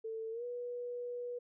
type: tone with pitch glide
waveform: sine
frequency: 446.1 to 486.5 Hz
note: A4 to B4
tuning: +24 to -26 cents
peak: -38 dBFS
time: 0.04-1.39 s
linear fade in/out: 10 ms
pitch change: +150 cents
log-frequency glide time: 0.31-0.44 s
effects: none